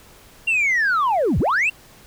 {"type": "linear two-way sweep", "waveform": "sine", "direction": "down then up", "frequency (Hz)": [2794, 51.7, 2794], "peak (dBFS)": -14, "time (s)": [0.47, 1.7], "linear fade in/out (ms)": 10, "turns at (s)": 1.39, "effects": ["tanh soft clip ceiling -14 dBFS", "pink hiss -48 dBFS RMS until 2.06 s"]}